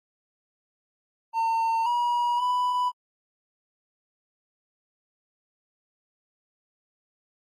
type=tone with pitch steps; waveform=triangle; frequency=907 / 962 / 991 Hz; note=A#5 / B5 / B5; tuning=-48 / -46 / +6 cents; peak=-20 dBFS; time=1.33-2.92 s; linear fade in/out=50 ms; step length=530 ms; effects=AAC 48 kbps